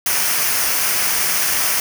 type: noise with comb filter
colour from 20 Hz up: white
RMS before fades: -18 dBFS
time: 0.06-1.8 s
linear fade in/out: 2 ms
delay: 0.26 ms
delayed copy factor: -0.5
effects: none